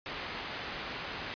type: low-pass noise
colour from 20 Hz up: white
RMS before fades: -40 dBFS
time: 0.06-1.34 s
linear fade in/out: 0 ms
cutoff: 2900 Hz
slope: 12 dB/octave
effects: resampled to 11025 Hz

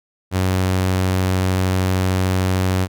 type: tone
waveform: sawtooth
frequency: 93.2 Hz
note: F#2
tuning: 13 cents sharp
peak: -12 dBFS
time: 0.31-2.88 s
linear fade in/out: 50 ms
effects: none

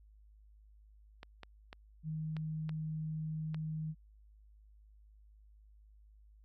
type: clicks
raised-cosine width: 0.3 ms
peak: -31 dBFS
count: 6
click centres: 1.231 / 1.433 / 1.729 / 2.367 / 2.693 / 3.545 s
type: tone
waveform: sine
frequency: 156.8 Hz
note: D#3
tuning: 14 cents sharp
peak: -36 dBFS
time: 2.03-3.95 s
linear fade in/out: 50 ms
effects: added 52 Hz sine -58 dBFS peak until 6.44 s

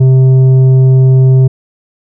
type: tone with tanh clipping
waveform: sine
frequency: 130.81 Hz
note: C3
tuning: in tune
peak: -4 dBFS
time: 0-1.48 s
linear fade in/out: 10 ms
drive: 7 dB
effects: none

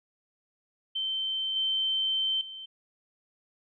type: tone with level steps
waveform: sine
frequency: 3102 Hz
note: G7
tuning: 19 cents flat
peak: -28 / -25 / -39 dBFS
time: 0.95-2.66 s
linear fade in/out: 10 ms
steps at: 1.56 / 2.41 s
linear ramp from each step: 2 ms
effects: none

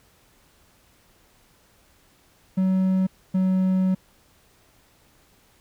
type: tone pair in turn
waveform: triangle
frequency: 188.1 / 187.17 Hz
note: F#3 / F#3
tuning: +29 / +20 cents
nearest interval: unison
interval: 9 cents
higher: first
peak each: -16 dBFS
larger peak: neither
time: 2.57-3.07 / 3.34-3.95 s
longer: second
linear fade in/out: 10 ms
effects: pink hiss -59 dBFS RMS until 5.6 s

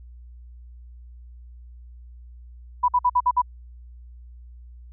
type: tone bursts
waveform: sine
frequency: 987.8 Hz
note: B5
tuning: in tune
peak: -15 dBFS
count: 6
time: 2.83-3.419 s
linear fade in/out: 10 ms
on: 54 ms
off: 53 ms
effects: added 60 Hz sine -41 dBFS peak until 4.92 s

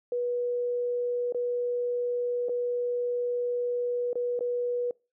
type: tone with dropouts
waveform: sine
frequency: 486.7 Hz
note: B4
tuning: 25 cents flat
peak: -26 dBFS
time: 0.12-4.91 s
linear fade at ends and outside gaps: 2 ms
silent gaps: 1.324-1.346 / 2.486-2.493 / 4.131-4.155 / 4.392-4.407 s
effects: noise-tail reverb RT60 0.3 s tail -25 dB re dry

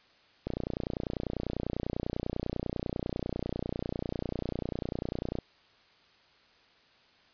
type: click train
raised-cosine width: 2 ms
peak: -19 dBFS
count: 149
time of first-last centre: 0.47-5.387 s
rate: 30.1 Hz
effects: white hiss -62 dBFS RMS until 7.33 s + resampled to 11025 Hz

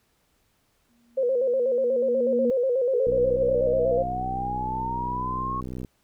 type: tone with exponential growth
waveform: sine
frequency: 236.4 Hz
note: A#3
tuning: 24 cents sharp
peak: -23 dBFS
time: 0.89-2.5 s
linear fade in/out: 0 ms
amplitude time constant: 350 ms
type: tone with vibrato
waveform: sine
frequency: 508 Hz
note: B4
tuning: 49 cents sharp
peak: -20 dBFS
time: 1.17-4.03 s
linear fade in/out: 10 ms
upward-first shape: square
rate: 8.2 Hz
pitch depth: 78 cents each way
type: linear sweep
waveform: sine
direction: up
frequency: 417.8 to 1100 Hz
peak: -27 dBFS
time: 2.93-5.61 s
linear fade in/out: 10 ms
type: click train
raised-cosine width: 3 ms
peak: -22 dBFS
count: 176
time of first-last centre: 3.07-5.848 s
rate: 63 Hz
effects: pink hiss -68 dBFS RMS until 6.03 s

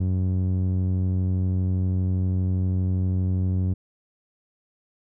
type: tone with low-pass filter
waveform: sawtooth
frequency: 92.5 Hz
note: F#2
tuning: in tune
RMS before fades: -23 dBFS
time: 0-3.74 s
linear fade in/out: 10 ms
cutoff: 210 Hz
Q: 0.74
effects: none

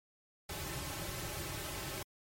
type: noise with comb filter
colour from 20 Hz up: pink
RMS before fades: -41 dBFS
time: 0.49-2.03 s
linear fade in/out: 5 ms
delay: 4.2 ms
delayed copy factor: -0.85
effects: MP3 64 kbps

